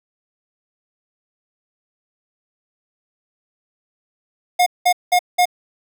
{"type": "tone bursts", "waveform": "square", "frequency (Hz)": 717, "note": "F5", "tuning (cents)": 45, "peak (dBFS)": -12, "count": 4, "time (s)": [4.59, 5.456], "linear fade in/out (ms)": 10, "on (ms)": 74, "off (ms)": 190, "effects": []}